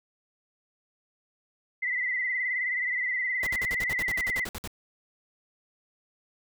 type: tone with vibrato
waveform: sine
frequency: 2004 Hz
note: B6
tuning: 25 cents sharp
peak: -26 dBFS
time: 1.82-4.45 s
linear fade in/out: 10 ms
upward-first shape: sine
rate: 19 Hz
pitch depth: 62 cents each way
type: noise bursts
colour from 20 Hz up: pink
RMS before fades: -36 dBFS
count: 14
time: 3.43-4.675 s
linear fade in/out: 0 ms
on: 36 ms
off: 57 ms
effects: none